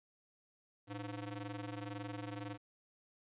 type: ring-modulated tone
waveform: sawtooth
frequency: 204.5 Hz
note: G#3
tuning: 26 cents flat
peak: -35 dBFS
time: 0.87-2.58 s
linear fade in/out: 50 ms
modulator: 91.3 Hz
effects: resampled to 8000 Hz + 12-bit